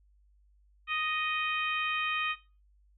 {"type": "harmonic tone", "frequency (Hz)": 622.3, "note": "D#5", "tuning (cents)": 0, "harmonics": [2, 3, 4, 5, 6], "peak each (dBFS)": [-34, -37, -32, -38, -46], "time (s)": [0.87, 2.36], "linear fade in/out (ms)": 50, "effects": ["noise-tail reverb RT60 0.3 s tail -17 dB re dry", "added 50 Hz sine -61 dBFS peak until 2.97 s"]}